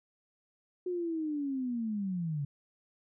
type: linear sweep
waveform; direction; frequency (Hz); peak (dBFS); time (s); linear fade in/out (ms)
sine; down; 365.6 to 138.1; -31; 0.86-2.45; 5
effects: none